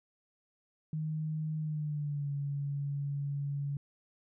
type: tone with pitch glide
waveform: sine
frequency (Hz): 155.56 to 141.83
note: D#3 to C#3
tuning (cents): 0 to +40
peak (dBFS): -32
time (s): 0.93-3.77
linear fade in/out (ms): 2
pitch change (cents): -160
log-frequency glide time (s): 1.59-2.31
effects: none